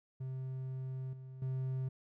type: tone with level steps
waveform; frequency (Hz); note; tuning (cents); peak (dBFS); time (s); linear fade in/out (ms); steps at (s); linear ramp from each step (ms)
triangle; 130.81; C3; 0; -36 / -44 / -32; 0.2-1.89; 10; 1.13 / 1.42; 2
effects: none

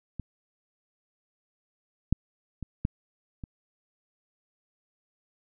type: clicks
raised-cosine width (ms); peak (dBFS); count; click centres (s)
5; -22 / -9 / -23 / -13 / -25; 5; 0.197 / 2.126 / 2.627 / 2.851 / 3.438
effects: none

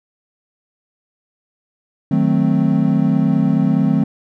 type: chord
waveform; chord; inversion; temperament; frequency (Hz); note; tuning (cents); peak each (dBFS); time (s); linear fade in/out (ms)
triangle; D# diminished seventh; none; equal; 155.56 / 185 / 220 / 261.6; D#3 / F#3 / A3 / C4; 0 / 0 / 0 / 0; -16; 2.11-4.04; 5
effects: none

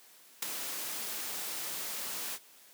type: noise with ADSR envelope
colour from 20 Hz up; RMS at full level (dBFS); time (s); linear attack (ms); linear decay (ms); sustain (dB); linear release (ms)
white; -30; 0.42-2.39; 7; 8; -8; 52
effects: white hiss -58 dBFS RMS until 2.73 s + high-pass 200 Hz 12 dB/octave

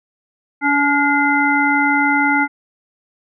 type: harmonic tone with a mistuned harmonic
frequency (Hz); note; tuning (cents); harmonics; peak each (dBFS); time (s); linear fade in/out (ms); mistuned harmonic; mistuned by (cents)
284.7; C#4; +46; 1 / 3 / 5 / 7; -18 / -18 / -18 / -18; 0.61-2.48; 50; 7; +56
effects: none

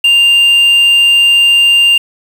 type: tone with quantisation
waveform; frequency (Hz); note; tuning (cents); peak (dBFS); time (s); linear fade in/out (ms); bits
triangle; 2794; F7; 0; -3; 0.04-1.98; 5; 5
effects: none

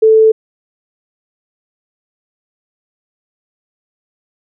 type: tone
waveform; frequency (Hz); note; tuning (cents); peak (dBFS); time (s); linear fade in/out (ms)
sine; 440; A4; 0; -4; 0.02-0.32; 10
effects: none

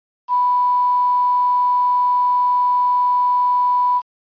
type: tone with quantisation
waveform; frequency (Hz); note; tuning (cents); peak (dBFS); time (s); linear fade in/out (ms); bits
sine; 987.8; B5; 0; -13; 0.28-4.02; 50; 7
effects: resampled to 11025 Hz

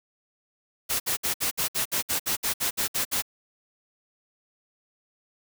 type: noise bursts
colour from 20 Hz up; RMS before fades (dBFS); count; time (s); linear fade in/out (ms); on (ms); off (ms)
white; -26; 14; 0.89-3.223; 20; 110; 61
effects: none

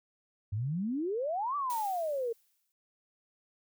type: exponential two-way sweep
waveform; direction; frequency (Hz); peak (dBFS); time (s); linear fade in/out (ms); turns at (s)
sine; up then down; 96 to 1183 to 448.4; -30; 0.52-2.33; 10; 1.56
type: noise with exponential decay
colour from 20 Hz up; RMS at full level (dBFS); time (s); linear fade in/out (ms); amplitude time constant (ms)
blue; -41; 1.7-2.72; 0; 220
effects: none

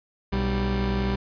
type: tone pair together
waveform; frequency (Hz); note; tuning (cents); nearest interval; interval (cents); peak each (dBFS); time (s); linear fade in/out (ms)
30% pulse; 61.5 / 196.04; B1 / G3; -7 / 0; octave + minor sixth; 2007; -23; 0.32-1.16; 10
effects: resampled to 11025 Hz

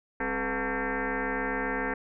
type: tone with frequency modulation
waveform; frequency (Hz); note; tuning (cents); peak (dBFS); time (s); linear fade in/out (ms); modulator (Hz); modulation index
sine; 659.3; E5; 0; -27; 0.2-1.94; 5; 231; 5.7
effects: none

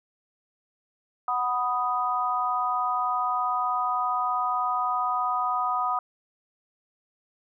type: chord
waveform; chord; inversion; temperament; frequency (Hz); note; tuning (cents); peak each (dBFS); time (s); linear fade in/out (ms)
sine; B major; second; equal; 740 / 987.8 / 1244.5; F#5 / B5 / D#6; 0 / 0 / 0; -29 / -29 / -26; 1.28-5.99; 2
effects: none

